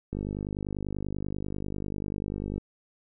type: click train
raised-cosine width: 3 ms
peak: -20 dBFS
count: 124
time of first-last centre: 0.13-2.58 s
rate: 50.2 Hz
effects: none